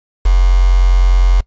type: tone with quantisation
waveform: sine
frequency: 44.94 Hz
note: F#1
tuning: 50 cents flat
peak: -6 dBFS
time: 0.25-1.41 s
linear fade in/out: 10 ms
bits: 4
effects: noise-tail reverb RT60 0.1 s tail -21 dB re dry + resampled to 16000 Hz